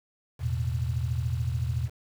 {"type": "chord", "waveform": "sine", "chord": "E suspended fourth", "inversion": "none", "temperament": "just", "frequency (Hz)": [82.41, 109.88, 123.61], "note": ["E2", "A2", "B2"], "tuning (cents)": [0, -2, 2], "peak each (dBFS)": [-30, -32, -29], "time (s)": [0.39, 1.9], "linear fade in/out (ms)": 50, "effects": ["8-bit"]}